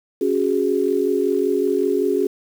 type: chord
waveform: sine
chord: C# suspended fourth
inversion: none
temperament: equal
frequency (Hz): 277.2 / 370 / 415.3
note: C#4 / F#4 / G#4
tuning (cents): 0 / 0 / 0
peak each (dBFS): -23 / -20 / -20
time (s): 0.21-2.27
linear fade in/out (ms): 5
effects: 7-bit